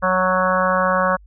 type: harmonic tone with a mistuned harmonic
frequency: 185 Hz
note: F#3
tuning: in tune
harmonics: 1 / 3 / 4 / 5 / 6 / 7 / 8 / 9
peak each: -25 / -20 / -27 / -26 / -20 / -25 / -24 / -28 dBFS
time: 0.02-1.17 s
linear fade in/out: 20 ms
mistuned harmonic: 7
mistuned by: +16 cents
effects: added 50 Hz sine -43 dBFS peak until 1.26 s